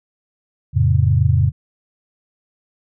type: chord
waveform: sine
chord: F augmented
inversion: none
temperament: equal with one note detuned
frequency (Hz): 87.31 / 110 / 136.45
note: F2 / A2 / C#3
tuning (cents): 0 / 0 / -27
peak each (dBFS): -16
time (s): 0.73-1.52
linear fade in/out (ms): 50
effects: none